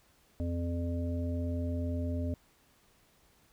harmonic tone, 85.7 Hz, F2, 32 cents flat, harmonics 1 / 3 / 5 / 7, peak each -32 / -36 / -47 / -42 dBFS, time 0.4-2.34 s, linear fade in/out 0 ms, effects pink hiss -66 dBFS RMS until 3.52 s

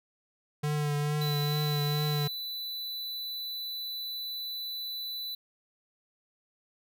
square tone with vibrato, 148 Hz, D3, 14 cents sharp, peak -28 dBFS, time 0.63-2.28 s, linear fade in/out 10 ms, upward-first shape triangle, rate 2.3 Hz, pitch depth 29 cents each way
square tone, 3983 Hz, B7, 14 cents sharp, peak -35 dBFS, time 1.21-5.35 s, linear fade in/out 5 ms
effects none

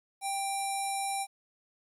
square tone with low-pass filter, 787 Hz, G5, 7 cents sharp, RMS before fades -33 dBFS, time 0.21-1.27 s, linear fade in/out 50 ms, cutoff 10000 Hz, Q 7.5, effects 11-bit

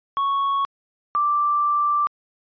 triangle / sine tone pair in turn, 1108.7 / 1174.6 Hz, C#6 / D6, 0 / 0 cents, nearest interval minor second, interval 100 cents, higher second, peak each -17 dBFS, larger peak neither, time 0.17-0.65 / 1.15-2.07 s, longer second, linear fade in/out 0 ms, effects resampled to 11025 Hz

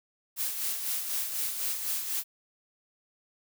blue noise with tremolo, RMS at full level -30 dBFS, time 0.36-2.24 s, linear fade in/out 50 ms, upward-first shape sine, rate 4 Hz, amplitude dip 50%, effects none

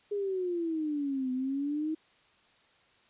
sine exponential two-way sweep, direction down then up, 415.3 to 252.7 to 319 Hz, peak -29 dBFS, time 0.11-1.95 s, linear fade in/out 10 ms, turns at 1.32 s, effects white hiss -64 dBFS RMS until 3.09 s + resampled to 8000 Hz

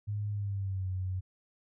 sine tone with pitch glide, 103.8 to 93.01 Hz, G#2 to F#2, 0 to +10 cents, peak -31 dBFS, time 0.07-1.21 s, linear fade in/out 20 ms, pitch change -190 cents, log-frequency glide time 0.3-0.89 s, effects none

